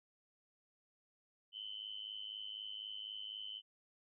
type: tone with amplitude modulation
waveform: sine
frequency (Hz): 3040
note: F#7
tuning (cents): +46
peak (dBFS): -40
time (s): 1.52-3.62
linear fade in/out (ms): 50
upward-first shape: sine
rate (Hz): 104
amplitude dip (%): 85
effects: none